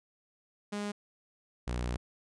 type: tone pair in turn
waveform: sawtooth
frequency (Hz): 205.8 / 60.76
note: G#3 / B1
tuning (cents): -16 / -28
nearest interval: octave + major sixth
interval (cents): 2112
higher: first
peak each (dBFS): -30 / -28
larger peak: second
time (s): 0.72-0.92 / 1.67-1.97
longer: second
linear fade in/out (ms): 10
effects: resampled to 22050 Hz